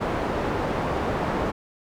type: low-pass noise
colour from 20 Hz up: white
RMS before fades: -26 dBFS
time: 0-1.52 s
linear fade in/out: 20 ms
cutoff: 800 Hz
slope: 12 dB/octave
effects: none